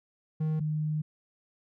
triangle / sine tone pair in turn, 156.1 / 153.33 Hz, D#3 / D#3, +6 / -25 cents, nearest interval unison, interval 31 cents, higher first, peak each -24 / -27 dBFS, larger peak first, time 0.4-0.6 / 0.6-1.02 s, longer second, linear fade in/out 10 ms, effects none

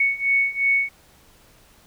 sine beating tone pair, 2217 / 2219.8 Hz, C#7 / C#7, 0 / +2 cents, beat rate 2.8 Hz, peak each -22 / -20 dBFS, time 0-0.89 s, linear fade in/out 5 ms, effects pink hiss -54 dBFS RMS until 1.86 s

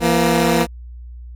15% pulse tone pair together, 169.5 / 236.2 Hz, E3 / A#3, +49 / +23 cents, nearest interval tritone, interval 574 cents, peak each -10 dBFS, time 0-0.67 s, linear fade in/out 50 ms, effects added 60 Hz sine -32 dBFS peak until 1.35 s + AAC 64 kbps

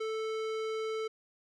square tone with low-pass filter, 440 Hz, A4, in tune, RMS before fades -35 dBFS, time 0-1.08 s, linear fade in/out 10 ms, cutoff 4700 Hz, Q 0.63, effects none

